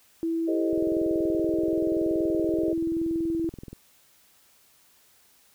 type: tone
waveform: sine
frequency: 329.6 Hz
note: E4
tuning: in tune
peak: -24 dBFS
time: 0.23-3.49 s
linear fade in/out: 0 ms
type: chord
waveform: sine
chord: A half-diminished seventh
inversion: third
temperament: equal with one note detuned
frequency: 392 / 440 / 523.3 / 619.4 Hz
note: G4 / A4 / C5 / Eb5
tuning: 0 / 0 / 0 / -8 cents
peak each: -30 / -34 / -35 / -31 dBFS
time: 0.47-2.74 s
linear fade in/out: 20 ms
type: click train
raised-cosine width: 3 ms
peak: -27 dBFS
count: 64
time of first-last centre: 0.73-3.73 s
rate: 21 Hz
effects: white hiss -60 dBFS RMS until 5.54 s